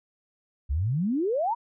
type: exponential sweep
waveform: sine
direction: up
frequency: 62.5 to 987.8 Hz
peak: -23 dBFS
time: 0.69-1.55 s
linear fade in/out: 20 ms
effects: none